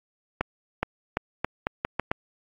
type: accelerating click train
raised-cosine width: 0.5 ms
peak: -9 dBFS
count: 8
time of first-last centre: 0.41-2.115 s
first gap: 420 ms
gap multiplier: 0.81
effects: AAC 48 kbps